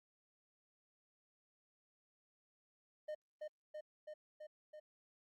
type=tone with echo; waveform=triangle; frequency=610 Hz; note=D#5; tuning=34 cents flat; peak=-39 dBFS; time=3.08-3.15 s; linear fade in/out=10 ms; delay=330 ms; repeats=5; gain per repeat=-2 dB; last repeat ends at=4.8 s; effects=Opus 48 kbps